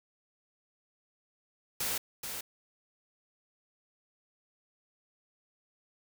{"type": "noise with echo", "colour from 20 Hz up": "white", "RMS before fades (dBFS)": -33, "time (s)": [1.8, 1.98], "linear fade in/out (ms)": 5, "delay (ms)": 430, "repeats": 1, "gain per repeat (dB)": -6, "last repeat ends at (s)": 2.41, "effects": []}